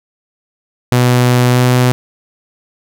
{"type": "tone with pitch glide", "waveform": "sawtooth", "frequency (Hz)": [123.8, 125.09], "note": ["B2", "B2"], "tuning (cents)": [5, 23], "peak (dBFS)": -4, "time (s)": [0.92, 1.92], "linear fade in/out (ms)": 0, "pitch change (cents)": 18, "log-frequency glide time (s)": [1.51, 1.61], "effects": []}